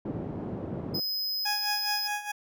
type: band-pass noise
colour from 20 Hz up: pink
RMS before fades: -35 dBFS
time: 0.05-1 s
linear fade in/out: 5 ms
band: 140 to 420 Hz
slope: 12 dB/octave
type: tone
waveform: square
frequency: 5050 Hz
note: D#8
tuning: 25 cents sharp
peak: -29 dBFS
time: 0.94-2.08 s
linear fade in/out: 10 ms
type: tone with tremolo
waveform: 20% pulse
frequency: 830.6 Hz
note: G#5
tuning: in tune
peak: -23 dBFS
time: 1.45-2.32 s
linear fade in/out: 10 ms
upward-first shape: sine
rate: 4.8 Hz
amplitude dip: 75%
effects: none